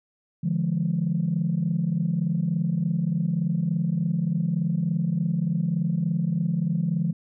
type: chord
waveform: sine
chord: D diminished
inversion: none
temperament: equal with one note detuned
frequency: 146.83 / 170.23 / 207.7 Hz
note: D3 / F3 / Ab3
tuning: 0 / -44 / 0 cents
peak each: -27 / -23 / -29 dBFS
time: 0.43-7.13 s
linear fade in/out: 10 ms
effects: tanh soft clip ceiling -14 dBFS